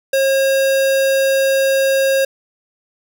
square tone, 540 Hz, C#5, 45 cents flat, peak -13 dBFS, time 0.13-2.25 s, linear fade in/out 5 ms, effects none

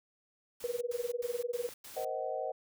white noise bursts, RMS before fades -49 dBFS, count 5, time 0.6-2.05 s, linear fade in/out 5 ms, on 210 ms, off 100 ms
sine tone with tremolo, 482.7 Hz, B4, 40 cents flat, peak -29 dBFS, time 0.64-1.69 s, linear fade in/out 0 ms, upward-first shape sine, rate 20 Hz, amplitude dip 95%
sine chord, C half-diminished seventh, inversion third, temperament just, 470.9 / 523.3 / 627.9 / 753.5 Hz, Bb4 / C5 / Eb5 / Gb5, +18 / 0 / +16 / +31 cents, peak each -41 / -38 / -38 / -39 dBFS, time 1.96-2.52 s, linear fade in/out 10 ms
effects none

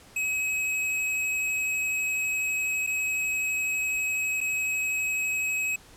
square tone with dropouts, 2552 Hz, D#7, 43 cents sharp, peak -26 dBFS, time 0.16-5.76 s, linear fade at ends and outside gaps 5 ms, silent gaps 2.866-2.872 / 4.406-4.411 s, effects pink hiss -52 dBFS RMS until 5.96 s + low-pass 12000 Hz 12 dB/octave

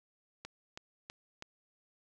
click train, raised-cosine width 0.2 ms, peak -26 dBFS, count 4, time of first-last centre 0.45-1.424 s, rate 3.08 Hz, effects none

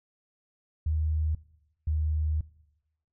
sine tone pair in turn, 77.8 / 77.17 Hz, D#2 / D#2, 0 / -14 cents, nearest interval unison, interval 14 cents, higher first, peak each -24 dBFS, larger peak neither, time 0.86-1.35 / 1.87-2.41 s, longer second, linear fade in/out 5 ms, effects noise-tail reverb RT60 0.9 s tail -20 dB re dry

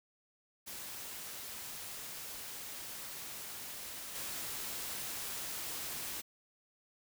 white noise with level steps, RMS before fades -45 / -41 dBFS, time 0.66-6.22 s, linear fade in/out 20 ms, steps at 4.15 s, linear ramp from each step 10 ms, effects none

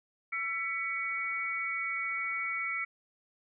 sine tone cluster, 1343 / 1975 / 2242 Hz, E6 / B6 / C#7, +32 / 0 / +19 cents, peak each -38 / -38 / -33 dBFS, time 0.32-2.85 s, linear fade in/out 10 ms, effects none

